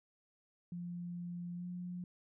sine tone with pitch glide, 174.61 to 178.18 Hz, F3 to F3, 0 to +35 cents, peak -40 dBFS, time 0.72-2.04 s, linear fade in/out 2 ms, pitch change +35 cents, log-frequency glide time 1.55-1.66 s, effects none

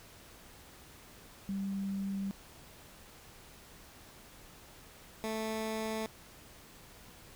sine / 15% pulse tone pair in turn, 196 / 220 Hz, G3 / A3, 0 / 0 cents, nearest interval major second, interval 200 cents, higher second, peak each -33 / -28 dBFS, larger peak second, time 1.49-2.31 / 5.24-6.06 s, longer neither, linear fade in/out 0 ms, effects pink hiss -55 dBFS RMS until 7.35 s

